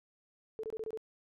sine tone bursts, 440 Hz, A4, in tune, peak -36 dBFS, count 6, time 0.59-0.974 s, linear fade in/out 0 ms, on 44 ms, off 24 ms, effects none

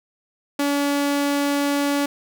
sawtooth tone, 284.9 Hz, C#4, 48 cents sharp, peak -15 dBFS, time 0.59-2.06 s, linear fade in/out 5 ms, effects none

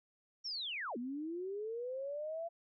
sine linear two-way sweep, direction down then up, 5660 to 231.2 to 683 Hz, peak -38 dBFS, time 0.44-2.49 s, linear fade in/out 20 ms, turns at 0.97 s, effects none

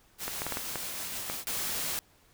white noise with tremolo, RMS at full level -36 dBFS, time 0.18-1.45 s, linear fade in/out 50 ms, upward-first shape triangle, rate 6.3 Hz, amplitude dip 25%
clicks, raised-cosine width 0.5 ms, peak -18 dBFS, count 7, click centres 0.28 / 0.419 / 0.466 / 0.523 / 0.571 / 0.757 / 1.299 s
white noise, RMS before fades -33 dBFS, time 1.47-1.99 s, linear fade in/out 0 ms
effects pink hiss -63 dBFS RMS until 2.33 s

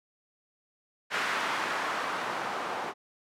blue noise with low-pass filter sweep, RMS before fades -32 dBFS, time 1.1-2.94 s, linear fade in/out 50 ms, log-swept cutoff 1600 to 880 Hz, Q 1.2, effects high-pass 150 Hz 12 dB/octave

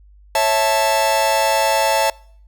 45% pulse chord, A major, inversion first, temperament just, 550 / 660 / 880 Hz, C#5 / E5 / A5, -14 / +2 / 0 cents, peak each -21 / -19 / -17 dBFS, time 0.35-2.1 s, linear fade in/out 2 ms, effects noise-tail reverb RT60 0.6 s tail -25 dB re dry + added 50 Hz sine -44 dBFS peak until 2.47 s

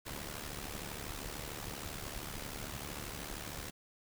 pink noise with amplitude modulation, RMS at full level -40 dBFS, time 0.05-3.71 s, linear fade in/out 20 ms, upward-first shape sine, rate 73 Hz, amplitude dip 70%, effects none

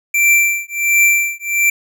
square tone with tremolo, 2349 Hz, D7, in tune, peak -8 dBFS, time 0.14-1.7 s, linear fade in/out 5 ms, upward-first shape triangle, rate 1.4 Hz, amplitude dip 100%, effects none

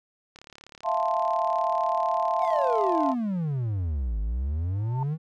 click train, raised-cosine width 0.2 ms, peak -28 dBFS, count 100, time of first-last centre 0.36-3.118 s, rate 35.9 Hz
sine chord, F major seventh, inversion third, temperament equal, 659.3 / 698.5 / 880 / 1046.5 Hz, E5 / F5 / A5 / C6, 0 / 0 / 0 / 0 cents, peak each -28 dBFS, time 0.83-3.15 s, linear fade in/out 50 ms
triangle exponential two-way sweep, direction down then up, 784 to 50.6 to 163.8 Hz, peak -23 dBFS, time 2.39-5.18 s, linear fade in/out 50 ms, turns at 4.2 s
sine tone with exponential growth, 894 Hz, A5, 27 cents sharp, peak -28 dBFS, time 4.74-5.03 s, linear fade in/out 2 ms, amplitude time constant 62 ms
effects none

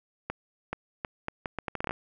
accelerating click train, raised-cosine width 0.5 ms, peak -16 dBFS, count 13, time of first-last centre 0.3-1.909 s, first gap 430 ms, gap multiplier 0.74, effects none

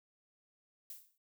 violet noise with exponential decay, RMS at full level -44 dBFS, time 0.9-1.18 s, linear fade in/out 2 ms, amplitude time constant 59 ms, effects none

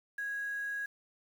sine tone with quantisation, 1654 Hz, G#6, 8 cents flat, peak -34 dBFS, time 0.18-0.86 s, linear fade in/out 5 ms, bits 9, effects none

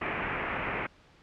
white low-pass noise, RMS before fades -33 dBFS, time 0.01-0.87 s, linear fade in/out 10 ms, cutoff 2500 Hz, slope 48 dB/octave, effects pink hiss -59 dBFS RMS until 1.22 s + low-pass 4000 Hz 12 dB/octave

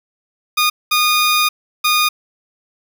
15% pulse tone bursts at uneven times, 1226 Hz, D#6, 26 cents flat, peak -6 dBFS, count 3, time 0.57-0.7 / 0.91-1.49 / 1.84-2.09 s, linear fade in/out 10 ms, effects none

